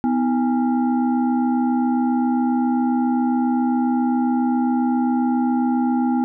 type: tone with frequency modulation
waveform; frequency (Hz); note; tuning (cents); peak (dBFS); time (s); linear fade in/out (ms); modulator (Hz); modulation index
sine; 249.8; B3; +20; -16; 0.04-6.24; 0; 567; 0.77
effects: none